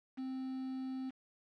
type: tone with quantisation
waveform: triangle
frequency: 261.6 Hz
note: C4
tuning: in tune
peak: -36 dBFS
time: 0.17-1.11 s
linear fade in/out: 20 ms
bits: 9
effects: low-pass 3000 Hz 12 dB/octave